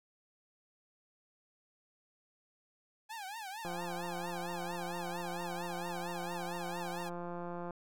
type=tone with vibrato; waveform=sawtooth; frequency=830.6 Hz; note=G#5; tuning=in tune; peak=-38 dBFS; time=3.09-7.1 s; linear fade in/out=20 ms; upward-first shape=triangle; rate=4.4 Hz; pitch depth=210 cents each way
type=click train; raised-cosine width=1 ms; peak=-29 dBFS; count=707; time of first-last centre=3.65-7.707 s; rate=174 Hz
effects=none